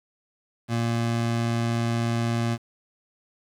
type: tone with vibrato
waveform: 25% pulse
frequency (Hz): 116.54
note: A#2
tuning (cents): 0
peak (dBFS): -19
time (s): 0.68-2.58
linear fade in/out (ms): 50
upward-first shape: sine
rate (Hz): 20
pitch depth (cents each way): 12
effects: low-pass 8000 Hz 12 dB/octave + 8-bit